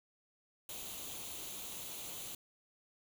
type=noise with comb filter; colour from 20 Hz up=white; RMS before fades=-45 dBFS; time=0.69-2.35 s; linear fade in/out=2 ms; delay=0.29 ms; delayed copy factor=+0.6; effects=none